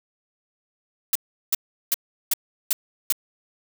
blue noise bursts, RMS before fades -20 dBFS, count 6, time 1.13-3.124 s, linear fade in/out 2 ms, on 24 ms, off 370 ms, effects none

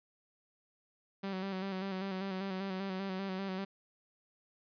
sawtooth tone with vibrato, 191.5 Hz, G3, 40 cents flat, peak -32 dBFS, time 1.23-3.65 s, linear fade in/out 10 ms, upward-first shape square, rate 5.1 Hz, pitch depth 38 cents each way, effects resampled to 11025 Hz

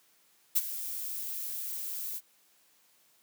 violet noise with ADSR envelope, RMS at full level -23 dBFS, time 0.55-2.21 s, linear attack 17 ms, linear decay 38 ms, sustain -14 dB, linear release 44 ms, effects white hiss -66 dBFS RMS until 3.22 s + high-pass 150 Hz 12 dB/octave

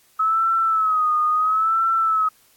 sine tone with vibrato, 1284 Hz, E6, 46 cents flat, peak -16 dBFS, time 0.19-2.29 s, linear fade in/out 10 ms, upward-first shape sine, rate 0.74 Hz, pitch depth 76 cents each way, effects white hiss -57 dBFS RMS until 2.56 s + AAC 64 kbps

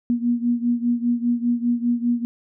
sine beating tone pair, 237.8 / 242.8 Hz, A#3 / B3, +35 / -29 cents, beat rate 5 Hz, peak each -20 / -23 dBFS, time 0.1-2.25 s, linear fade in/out 0 ms, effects none

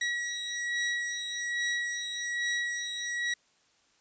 sawtooth beating tone pair, 1918 / 1919.2 Hz, A#6 / A#6, +49 / +50 cents, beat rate 1.2 Hz, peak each -28 / -32 dBFS, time 0.01-3.34 s, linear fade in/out 5 ms, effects white hiss -67 dBFS RMS until 4 s + resampled to 16000 Hz

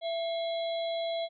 harmonic tone with a mistuned harmonic, 667 Hz, E5, 20 cents sharp, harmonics 1 / 3 / 5 / 6, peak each -30 / -46 / -41 / -44 dBFS, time 0.01-1.29 s, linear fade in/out 50 ms, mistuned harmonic 3, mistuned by +120 cents, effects none

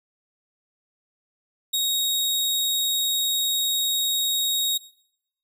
sawtooth tone, 3765 Hz, A#7, 16 cents sharp, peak -18 dBFS, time 1.73-4.78 s, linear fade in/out 10 ms, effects noise-tail reverb RT60 0.7 s tail -19 dB re dry

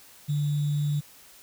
sine tone with sample-and-hold, 146.83 Hz, D3, in tune, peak -23 dBFS, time 0.28-1.01 s, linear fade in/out 20 ms, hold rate 3675 Hz, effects white hiss -52 dBFS RMS until 1.42 s

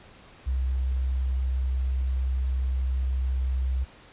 sine tone, 64.7 Hz, C2, 19 cents flat, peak -23 dBFS, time 0.46-3.85 s, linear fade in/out 20 ms, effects pink hiss -51 dBFS RMS until 4.12 s + resampled to 8000 Hz

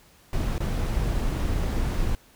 brown noise with dropouts, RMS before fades -25 dBFS, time 0.33-2.15 s, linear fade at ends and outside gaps 1 ms, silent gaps 0.581-0.604 s, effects pink hiss -56 dBFS RMS until 2.35 s

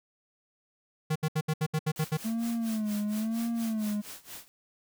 square tone bursts, 155.56 Hz, D#3, in tune, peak -26 dBFS, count 9, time 1.1-2.173 s, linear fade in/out 10 ms, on 57 ms, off 70 ms
white noise with tremolo, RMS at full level -42 dBFS, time 1.96-4.48 s, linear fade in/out 0 ms, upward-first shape sine, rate 4.3 Hz, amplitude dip 90%
triangle tone with vibrato, 220 Hz, A3, in tune, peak -26 dBFS, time 2.24-4.02 s, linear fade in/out 20 ms, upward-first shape sine, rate 1 Hz, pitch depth 99 cents each way
effects none

